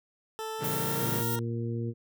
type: tone with pitch glide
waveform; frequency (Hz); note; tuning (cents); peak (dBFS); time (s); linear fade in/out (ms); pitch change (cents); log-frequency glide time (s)
20% pulse; 440 to 466.2; A4 to A#4; 0 to 0; -29; 0.39-1.39; 0; +100; 0.56-1.2
type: chord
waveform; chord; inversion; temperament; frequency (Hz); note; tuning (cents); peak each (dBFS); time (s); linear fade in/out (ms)
sawtooth; A# diminished seventh; none; just; 116.54 / 139.85 / 167.82 / 201.4; A#2 / C#3 / E3 / G3; 0 / +16 / +31 / +47; -37 / -31 / -34 / -35; 0.59-1.24; 50
type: noise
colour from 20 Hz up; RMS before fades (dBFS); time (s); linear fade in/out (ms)
violet; -34; 0.64-1.36; 5
type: harmonic tone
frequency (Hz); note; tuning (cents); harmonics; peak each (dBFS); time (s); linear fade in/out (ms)
116.54; A#2; 0; 1 / 2 / 3 / 4; -31 / -36 / -38 / -41; 0.98-1.94; 50
effects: none